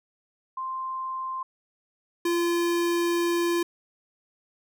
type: tone pair in turn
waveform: sine / square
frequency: 1046.5 / 343.6 Hz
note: C6 / F4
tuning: 0 / -28 cents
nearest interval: octave + perfect fifth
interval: 1928 cents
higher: first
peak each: -29 / -23 dBFS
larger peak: second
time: 0.57-1.43 / 2.25-3.63 s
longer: second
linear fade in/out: 5 ms
effects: none